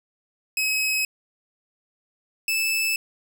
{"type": "tone pair in turn", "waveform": "sawtooth", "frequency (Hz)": [2554, 2626], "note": ["D#7", "E7"], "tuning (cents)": [45, -7], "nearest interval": "unison", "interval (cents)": 48, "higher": "second", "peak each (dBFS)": -18, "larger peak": "neither", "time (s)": [[0.57, 1.05], [2.48, 2.96]], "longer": "neither", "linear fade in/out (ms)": 2, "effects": []}